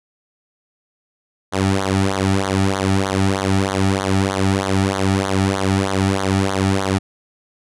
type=tone with flanger; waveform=sawtooth; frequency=96.6 Hz; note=G2; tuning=25 cents flat; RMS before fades=-18 dBFS; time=1.52-6.99 s; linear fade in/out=20 ms; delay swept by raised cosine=0.38 to 1.98 ms; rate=3.2 Hz; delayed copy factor=-0.95; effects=resampled to 24000 Hz